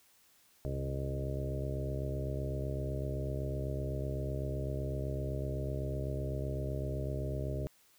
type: harmonic tone with a mistuned harmonic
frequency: 67.9 Hz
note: C#2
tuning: 35 cents flat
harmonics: 1 / 2 / 3 / 4 / 5 / 6 / 7 / 8 / 9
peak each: -38 / -37 / -50 / -46 / -46 / -44 / -48 / -51 / -43 dBFS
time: 0.65-7.67 s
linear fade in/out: 0 ms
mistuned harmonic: 2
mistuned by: -38 cents
effects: white hiss -66 dBFS RMS until 7.98 s